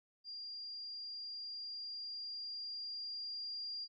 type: tone with level ramp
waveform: sine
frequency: 4790 Hz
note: D8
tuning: 33 cents sharp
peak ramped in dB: -44 to -40 dBFS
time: 0.24-3.88 s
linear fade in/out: 50 ms
effects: none